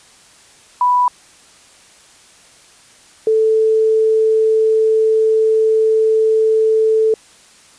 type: tone pair in turn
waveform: sine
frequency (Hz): 987.8 / 440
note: B5 / A4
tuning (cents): 0 / 0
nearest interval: octave + major second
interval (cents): 1400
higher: first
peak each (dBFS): -10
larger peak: neither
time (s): 0.81-1.08 / 3.27-7.14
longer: second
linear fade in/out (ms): 2
effects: white hiss -46 dBFS RMS until 7.78 s + resampled to 22050 Hz